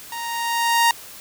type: tone with level ramp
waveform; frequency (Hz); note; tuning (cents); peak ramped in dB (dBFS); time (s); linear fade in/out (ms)
sawtooth; 932.3; A#5; 0; -25 to -9; 0.12-0.91; 2
effects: white hiss -40 dBFS RMS until 1.2 s